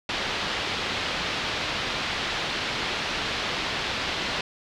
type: low-pass noise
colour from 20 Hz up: white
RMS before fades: -29 dBFS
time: 0.09-4.41 s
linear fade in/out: 2 ms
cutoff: 4100 Hz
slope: 24 dB/octave
effects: none